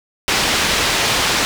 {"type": "low-pass noise", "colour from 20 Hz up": "white", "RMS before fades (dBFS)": -17, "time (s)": [0.28, 1.45], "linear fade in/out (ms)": 0, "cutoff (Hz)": 4500, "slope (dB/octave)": 12, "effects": []}